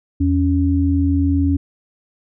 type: tone pair together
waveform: sine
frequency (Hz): 83.6 / 278.4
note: E2 / C#4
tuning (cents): +25 / +8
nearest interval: octave + major sixth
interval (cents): 2083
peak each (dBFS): -16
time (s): 0.2-1.57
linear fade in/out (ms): 10
effects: none